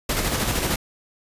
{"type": "noise with tremolo", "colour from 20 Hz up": "pink", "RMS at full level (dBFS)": -22, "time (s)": [0.09, 0.76], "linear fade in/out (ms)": 5, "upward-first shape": "square", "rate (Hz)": 13, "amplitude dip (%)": 35, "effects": ["resampled to 32000 Hz"]}